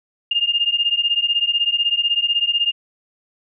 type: beating tone pair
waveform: sine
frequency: 2814 / 2830 Hz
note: F7 / F7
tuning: +12 / +22 cents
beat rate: 16 Hz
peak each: -19 / -19 dBFS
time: 0.31-2.72 s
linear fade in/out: 5 ms
effects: none